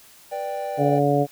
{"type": "chord", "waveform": "triangle", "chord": "G major", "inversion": "first", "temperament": "just", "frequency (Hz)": [490, 588, 784], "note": ["B4", "D5", "G5"], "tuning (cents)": [-14, 2, 0], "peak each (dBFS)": [-32, -27, -28], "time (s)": [0.31, 1], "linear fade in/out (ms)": 20}
{"type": "harmonic tone", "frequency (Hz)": 143.2, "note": "D3", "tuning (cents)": -43, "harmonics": [1, 2, 3, 4, 5], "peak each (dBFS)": [-23, -23, -23, -23, -23], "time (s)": [0.77, 1.27], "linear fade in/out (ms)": 50}
{"effects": ["white hiss -50 dBFS RMS until 1.31 s"]}